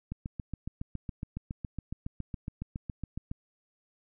click train, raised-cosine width 5 ms, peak -23 dBFS, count 24, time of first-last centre 0.12-3.314 s, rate 7.2 Hz, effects none

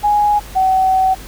sine tone pair in turn, 830.6 / 756.8 Hz, G#5 / F#5, 0 / +39 cents, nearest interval major second, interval 161 cents, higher first, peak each -10 / -10 dBFS, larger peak neither, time 0.03-0.4 / 0.55-1.15 s, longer second, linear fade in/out 20 ms, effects added 50 Hz sine -33 dBFS peak until 1.27 s + pink hiss -36 dBFS RMS until 1.27 s

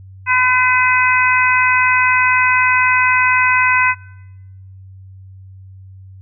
harmonic tone, 506 Hz, B4, 42 cents sharp, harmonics 2 / 3 / 4 / 5, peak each -16 / -16 / -16 / -16 dBFS, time 0.26-3.95 s, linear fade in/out 50 ms, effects noise-tail reverb RT60 1.0 s tail -24 dB re dry + added 95 Hz sine -35 dBFS peak until 6.21 s

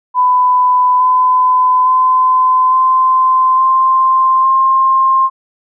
sine tone with pitch steps, 1000 / 1011.6 / 1023.4 / 1035.3 / 1047.3 / 1059.5 Hz, B5 / B5 / C6 / C6 / C6 / C6, +21 / +41 / -39 / -19 / +1 / +21 cents, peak -7 dBFS, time 0.14-5.3 s, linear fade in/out 50 ms, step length 860 ms, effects none

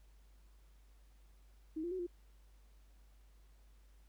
sine tone with pitch steps, 315.4 / 346.3 / 372 / 350.1 Hz, D#4 / F4 / F#4 / F4, +24 / -15 / +9 / +4 cents, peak -37 dBFS, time 1.76-2.068 s, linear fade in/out 10 ms, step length 77 ms, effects added 50 Hz sine -60 dBFS peak until 4.08 s + pink hiss -74 dBFS RMS until 4.08 s

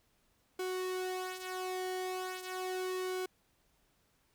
sawtooth tone with flanger, 370 Hz, F#4, in tune, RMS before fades -38 dBFS, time 0.59-3.26 s, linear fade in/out 5 ms, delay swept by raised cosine 1.1 to 3.5 ms, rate 0.38 Hz, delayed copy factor -0.6, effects pink hiss -73 dBFS RMS until 4.34 s

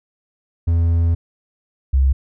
triangle / sine tone pair in turn, 84 / 66.72 Hz, E2 / C2, +33 / +34 cents, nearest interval major third, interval 399 cents, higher first, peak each -11 dBFS, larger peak neither, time 0.67-1.15 / 1.93-2.13 s, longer first, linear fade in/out 10 ms, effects none

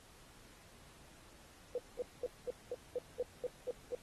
sine tone bursts, 493.9 Hz, B4, in tune, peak -34 dBFS, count 10, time 1.75-3.95 s, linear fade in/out 2 ms, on 31 ms, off 210 ms, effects pink hiss -61 dBFS RMS until 4.02 s + AAC 32 kbps

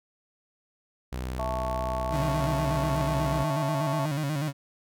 sawtooth tone, 63.2 Hz, B1, 41 cents sharp, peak -27 dBFS, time 1.12-3.44 s, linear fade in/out 10 ms
sine chord, A major, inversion second, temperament equal, 659.3 / 880 / 1108.7 Hz, E5 / A5 / C#6, 0 / 0 / 0 cents, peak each -31 / -34 / -36 dBFS, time 1.39-4.06 s, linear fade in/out 2 ms
35% pulse tone with vibrato, 146.83 Hz, D3, in tune, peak -25 dBFS, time 2.1-4.53 s, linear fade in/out 50 ms, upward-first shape square, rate 8.2 Hz, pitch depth 89 cents each way
effects none

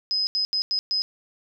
sine tone bursts at uneven times, 5050 Hz, D#8, 25 cents sharp, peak -21 dBFS, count 5, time 0.11-0.27 / 0.35-0.45 / 0.53-0.62 / 0.71-0.79 / 0.91-1.02 s, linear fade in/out 0 ms, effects none

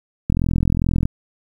click train, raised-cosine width 5 ms, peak -6 dBFS, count 33, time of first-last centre 0.3-1.055 s, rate 42.4 Hz, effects 8-bit

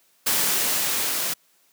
white noise with level ramp, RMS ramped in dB -21 to -26 dBFS, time 0.26-1.34 s, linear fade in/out 10 ms, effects white hiss -62 dBFS RMS until 1.72 s + high-pass 150 Hz 12 dB/octave

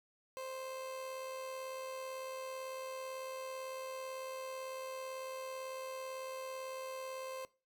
30% pulse tone with amplitude modulation, 523.3 Hz, C5, in tune, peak -38 dBFS, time 0.37-7.45 s, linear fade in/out 0 ms, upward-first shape sine, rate 78 Hz, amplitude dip 35%, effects noise-tail reverb RT60 0.3 s tail -19 dB re dry

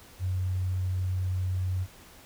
sine tone, 92.4 Hz, F#2, 2 cents flat, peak -26 dBFS, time 0.19-1.87 s, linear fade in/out 50 ms, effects pink hiss -52 dBFS RMS until 2.25 s

